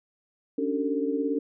sine tone cluster, 278.9 / 296.5 / 383.7 / 451.2 Hz, C#4 / D4 / G4 / A4, +11 / +17 / -37 / +44 cents, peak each -28 / -31 / -35 / -29 dBFS, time 0.58-1.39 s, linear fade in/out 5 ms, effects none

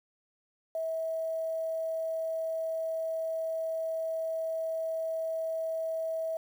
sine tone with quantisation, 648 Hz, E5, 30 cents flat, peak -30 dBFS, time 0.75-6.37 s, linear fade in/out 2 ms, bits 9, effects none

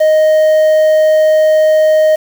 triangle tone with quantisation, 622.3 Hz, D#5, in tune, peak -4 dBFS, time 0-2.16 s, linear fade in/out 10 ms, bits 5, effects none

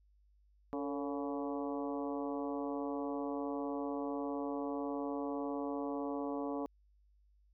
harmonic tone with a mistuned harmonic, 141.3 Hz, C#3, 34 cents sharp, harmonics 2 / 3 / 4 / 5 / 6 / 7 / 8, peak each -38 / -42 / -44 / -46 / -48 / -49 / -50 dBFS, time 0.73-6.66 s, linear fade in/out 0 ms, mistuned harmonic 3, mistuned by +73 cents, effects added 50 Hz sine -65 dBFS peak until 7.53 s

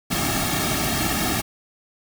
pink noise with comb filter, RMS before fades -23 dBFS, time 0.1-1.42 s, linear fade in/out 20 ms, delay 2 ms, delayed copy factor -1, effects none

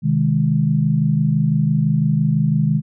sine chord, Ab major, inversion first, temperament just, 129.78 / 155.74 / 207.7 Hz, C3 / Eb3 / Ab3, -14 / +2 / 0 cents, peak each -20 / -16 / -20 dBFS, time 0.02-2.82 s, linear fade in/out 50 ms, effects none

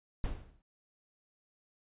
brown noise with exponential decay, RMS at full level -31 dBFS, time 0.24-0.62 s, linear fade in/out 1 ms, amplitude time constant 82 ms, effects resampled to 8000 Hz

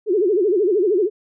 sine tone with vibrato, 389.5 Hz, G4, 11 cents flat, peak -14 dBFS, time 0.06-1.1 s, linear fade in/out 50 ms, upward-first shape sine, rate 13 Hz, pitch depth 210 cents each way, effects none

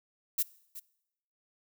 violet noise with echo, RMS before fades -28 dBFS, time 0.38-0.43 s, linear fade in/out 10 ms, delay 370 ms, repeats 1, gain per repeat -15 dB, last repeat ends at 0.8 s, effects noise-tail reverb RT60 0.8 s tail -21 dB re dry

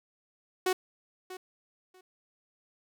sawtooth tone with echo, 370 Hz, F#4, in tune, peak -21 dBFS, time 0.66-0.73 s, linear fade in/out 5 ms, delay 640 ms, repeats 2, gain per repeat -15 dB, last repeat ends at 2.01 s, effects none

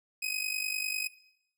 sawtooth tone with amplitude modulation, 2522 Hz, D#7, 23 cents sharp, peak -24 dBFS, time 0.22-1.08 s, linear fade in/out 10 ms, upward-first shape sine, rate 50 Hz, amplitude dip 75%, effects noise-tail reverb RT60 0.7 s tail -18 dB re dry

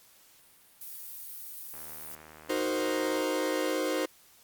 violet noise, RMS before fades -42 dBFS, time 0.81-2.15 s, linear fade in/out 2 ms
click train, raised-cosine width 0.5 ms, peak -34 dBFS, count 115, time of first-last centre 1.74-3.207 s, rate 77.7 Hz
40% pulse chord, C half-diminished seventh, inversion first, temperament equal, 311.1 / 370 / 466.2 / 523.3 Hz, Eb4 / Gb4 / Bb4 / C5, 0 / 0 / 0 / 0 cents, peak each -32 / -34 / -35 / -31 dBFS, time 2.49-4.06 s, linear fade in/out 10 ms
effects white hiss -59 dBFS RMS until 4.43 s + Opus 48 kbps

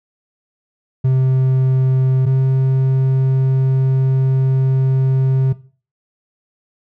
triangle tone pair in turn, 130.81 / 132.33 Hz, C3 / C3, 0 / +20 cents, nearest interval unison, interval 20 cents, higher second, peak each -9 dBFS, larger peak neither, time 1.04-2.26 / 2.26-5.53 s, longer second, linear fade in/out 10 ms, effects noise-tail reverb RT60 0.4 s tail -17 dB re dry

